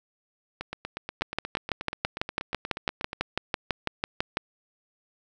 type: two click trains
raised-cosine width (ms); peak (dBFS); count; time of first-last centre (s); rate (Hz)
0.3; -9 / -17; 20 / 22; 1.22-4.371 / 0.61-3.131; 6.03 / 8.33
effects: none